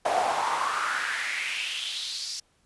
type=noise with high-pass filter sweep; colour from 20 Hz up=brown; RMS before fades=-29 dBFS; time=0.05-2.4 s; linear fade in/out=5 ms; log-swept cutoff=640 to 5300 Hz; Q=4.4; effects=pink hiss -67 dBFS RMS until 2.65 s + resampled to 24000 Hz